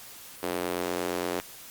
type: tone with high-pass filter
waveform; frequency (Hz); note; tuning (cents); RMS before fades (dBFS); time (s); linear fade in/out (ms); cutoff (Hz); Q
square; 44.34; F1; +27; -31; 0.43-1.4; 0; 380; 1.5
effects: white hiss -46 dBFS RMS until 1.7 s + Opus 48 kbps